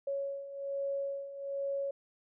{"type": "beating tone pair", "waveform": "sine", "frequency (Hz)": [554.4, 555.6], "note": ["C#5", "C#5"], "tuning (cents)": [0, 4], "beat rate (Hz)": 1.2, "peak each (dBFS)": [-40, -35], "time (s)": [0.07, 1.91], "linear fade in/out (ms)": 5, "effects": []}